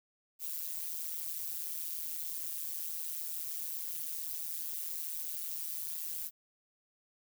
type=noise with amplitude modulation; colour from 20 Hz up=violet; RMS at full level=-35 dBFS; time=0.39-6.31 s; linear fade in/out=50 ms; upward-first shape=sine; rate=161 Hz; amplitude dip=95%; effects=none